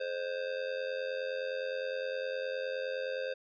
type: tone with amplitude modulation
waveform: square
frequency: 523.3 Hz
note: C5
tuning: in tune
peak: -31 dBFS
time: 0-3.34 s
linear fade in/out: 10 ms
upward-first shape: sine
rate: 89.7 Hz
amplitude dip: 75%
effects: resampled to 11025 Hz